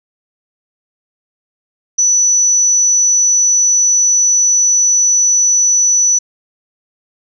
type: tone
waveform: sine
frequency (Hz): 5950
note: F#8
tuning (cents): +9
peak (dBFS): -8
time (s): 1.98-6.19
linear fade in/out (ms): 10
effects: none